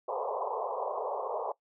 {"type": "band-pass noise", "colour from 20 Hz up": "pink", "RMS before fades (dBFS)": -34, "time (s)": [0.08, 1.52], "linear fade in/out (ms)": 5, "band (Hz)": [420, 1100], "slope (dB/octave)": 96, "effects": ["noise-tail reverb RT60 0.1 s tail -19 dB re dry"]}